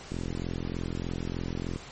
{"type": "click train", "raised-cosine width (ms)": 3, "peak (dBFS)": -20, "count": 72, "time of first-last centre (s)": [0.12, 1.76], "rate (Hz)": 43.3, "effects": ["pink hiss -45 dBFS RMS until 1.91 s", "MP3 32 kbps"]}